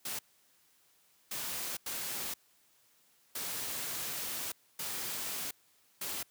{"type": "noise bursts at uneven times", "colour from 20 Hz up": "white", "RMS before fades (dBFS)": -38, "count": 6, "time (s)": [[0.05, 0.19], [1.31, 1.77], [1.86, 2.34], [3.35, 4.52], [4.79, 5.51], [6.01, 6.23]], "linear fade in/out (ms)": 5, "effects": ["white hiss -68 dBFS RMS until 6.3 s", "high-pass 80 Hz 12 dB/octave"]}